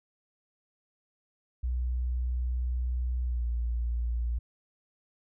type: tone with pitch glide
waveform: sine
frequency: 61.7 to 58.81 Hz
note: B1 to A#1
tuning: -1 to +16 cents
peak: -27 dBFS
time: 1.63-4.39 s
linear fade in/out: 10 ms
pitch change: -83 cents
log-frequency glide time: 3.25-3.45 s
effects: none